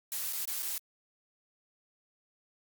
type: noise with dropouts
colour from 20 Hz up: blue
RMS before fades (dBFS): -35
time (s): 0.12-0.78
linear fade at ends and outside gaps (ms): 1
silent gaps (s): 0.327-0.331 / 0.452-0.476 / 0.624-0.628
effects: Opus 48 kbps